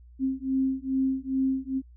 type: beating tone pair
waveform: sine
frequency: 264 / 266.4 Hz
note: C4 / C4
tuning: +16 / +31 cents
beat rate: 2.4 Hz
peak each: -27 dBFS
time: 0.19-1.82 s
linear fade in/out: 50 ms
effects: added 60 Hz sine -48 dBFS peak until 1.96 s